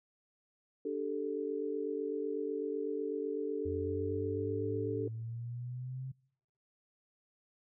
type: chord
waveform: sine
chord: D suspended fourth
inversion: none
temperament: equal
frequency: 293.7 / 392 / 440 Hz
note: D4 / G4 / A4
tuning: 0 / 0 / 0 cents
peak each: -39 / -39 / -36 dBFS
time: 0.85-5.08 s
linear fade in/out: 5 ms
type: exponential sweep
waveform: sine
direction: up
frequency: 87 to 132.8 Hz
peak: -38 dBFS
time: 3.65-6.12 s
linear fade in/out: 10 ms
effects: noise-tail reverb RT60 0.8 s tail -26 dB re dry

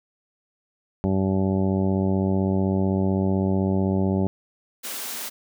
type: harmonic tone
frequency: 95.8 Hz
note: G2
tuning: 39 cents flat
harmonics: 1 / 2 / 3 / 4 / 5 / 6 / 7 / 8 / 9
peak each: -25 / -22 / -29 / -28 / -38 / -33 / -37 / -41 / -38 dBFS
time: 1.04-4.27 s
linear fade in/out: 0 ms
type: high-pass noise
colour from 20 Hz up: white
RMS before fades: -32 dBFS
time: 4.83-5.3 s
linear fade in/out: 20 ms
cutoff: 200 Hz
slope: 96 dB/octave
effects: none

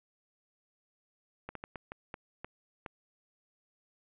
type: slowing click train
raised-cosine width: 0.5 ms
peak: -25 dBFS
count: 8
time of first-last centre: 1.49-2.862 s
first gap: 63 ms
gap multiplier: 1.37
effects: resampled to 8000 Hz + 11-bit

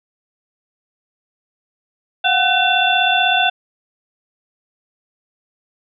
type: tone cluster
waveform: sine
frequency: 717 / 753 / 1510 / 2715 / 3487 Hz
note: F5 / F#5 / F#6 / F7 / A7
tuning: +45 / +30 / +35 / -50 / -16 cents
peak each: -19 dBFS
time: 2.24-3.5 s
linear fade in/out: 10 ms
effects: none

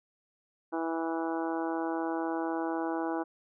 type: harmonic tone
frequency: 164 Hz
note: E3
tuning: 9 cents flat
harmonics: 2 / 3 / 4 / 5 / 6 / 7 / 8 / 9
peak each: -32 / -39 / -39 / -37 / -41 / -45 / -47 / -44 dBFS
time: 0.72-3.24 s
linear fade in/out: 20 ms
effects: none

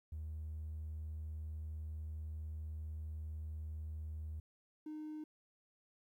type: tone pair in turn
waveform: triangle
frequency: 77.78 / 307 Hz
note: D#2 / D#4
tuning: 0 / -23 cents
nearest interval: 2 octaves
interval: 2377 cents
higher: second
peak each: -38 / -40 dBFS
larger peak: first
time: 0.12-4.4 / 4.86-5.24 s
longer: first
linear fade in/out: 5 ms
effects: tanh soft clip ceiling -38 dBFS + 13-bit

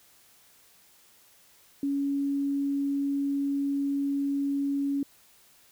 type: tone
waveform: sine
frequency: 280 Hz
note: C#4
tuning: 18 cents sharp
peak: -25 dBFS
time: 1.83-5.03 s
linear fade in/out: 2 ms
effects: white hiss -59 dBFS RMS until 5.71 s

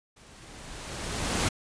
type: noise with level ramp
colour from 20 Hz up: pink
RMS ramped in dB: -54 to -25 dBFS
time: 0.16-1.49 s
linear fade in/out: 10 ms
effects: resampled to 22050 Hz

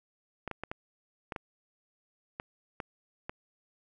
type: clicks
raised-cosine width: 0.5 ms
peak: -21 dBFS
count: 9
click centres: 0.477 / 0.513 / 0.636 / 0.715 / 1.322 / 1.362 / 2.399 / 2.802 / 3.295 s
effects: none

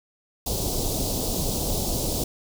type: band-stop noise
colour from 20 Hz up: pink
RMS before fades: -26 dBFS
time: 0.46-2.24 s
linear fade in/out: 5 ms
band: 750 to 4000 Hz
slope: 24 dB/octave
effects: none

